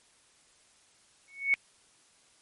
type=tone with exponential growth; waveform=sine; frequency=2217 Hz; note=C#7; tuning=in tune; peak=-18 dBFS; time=1.28-1.54 s; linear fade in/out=0 ms; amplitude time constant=55 ms; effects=white hiss -63 dBFS RMS until 2.41 s + MP3 48 kbps